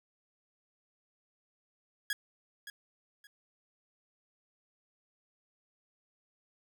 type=tone with echo; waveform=sawtooth; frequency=1661.2 Hz; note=G#6; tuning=in tune; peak=-27 dBFS; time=2.1-2.13 s; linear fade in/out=2 ms; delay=570 ms; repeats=2; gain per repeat=-12 dB; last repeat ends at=3.27 s; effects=none